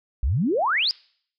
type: exponential sweep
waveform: sine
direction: up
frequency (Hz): 52.3 to 5200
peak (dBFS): -19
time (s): 0.23-0.91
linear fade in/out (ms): 0
effects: noise-tail reverb RT60 0.6 s tail -26 dB re dry